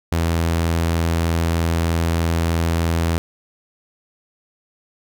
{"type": "tone", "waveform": "sawtooth", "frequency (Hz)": 83.2, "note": "E2", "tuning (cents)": 17, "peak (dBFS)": -13, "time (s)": [0.12, 3.18], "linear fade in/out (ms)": 0, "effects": []}